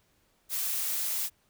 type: noise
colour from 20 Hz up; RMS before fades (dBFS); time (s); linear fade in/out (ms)
blue; -31; 0.49-1.3; 50
effects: pink hiss -69 dBFS RMS until 1.49 s